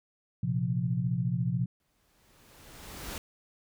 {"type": "chord", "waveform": "sine", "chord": "Bb suspended second", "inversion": "none", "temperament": "equal", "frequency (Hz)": [116.54, 130.81, 174.61], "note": ["Bb2", "C3", "F3"], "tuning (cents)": [0, 0, 0], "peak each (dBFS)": [-32, -30, -31], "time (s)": [0.43, 1.66], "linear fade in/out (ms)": 5}
{"type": "noise with exponential growth", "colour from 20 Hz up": "pink", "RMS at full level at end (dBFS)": -37, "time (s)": [1.8, 3.18], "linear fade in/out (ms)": 1, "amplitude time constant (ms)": 300}
{"effects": []}